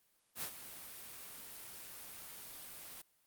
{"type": "noise with ADSR envelope", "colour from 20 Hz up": "white", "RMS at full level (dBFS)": -39, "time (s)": [0.35, 3.02], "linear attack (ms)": 71, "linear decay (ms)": 85, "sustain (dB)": -11, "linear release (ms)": 8, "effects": ["white hiss -74 dBFS RMS until 3.26 s", "Opus 32 kbps"]}